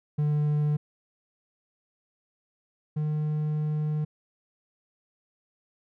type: tone pair in turn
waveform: triangle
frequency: 148.9 / 152.03 Hz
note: D3 / D#3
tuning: +24 / -40 cents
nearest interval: unison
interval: 36 cents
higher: second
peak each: -20 / -23 dBFS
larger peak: first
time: 0.18-0.77 / 2.96-4.05 s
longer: second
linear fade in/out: 10 ms
effects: none